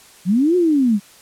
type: linear two-way sweep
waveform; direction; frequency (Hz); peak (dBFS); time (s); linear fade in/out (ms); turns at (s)
sine; up then down; 164.81 to 367.9 to 191.2; -12; 0.25-1; 50; 0.56
effects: white hiss -46 dBFS RMS until 1.21 s + low-pass 11000 Hz 12 dB/octave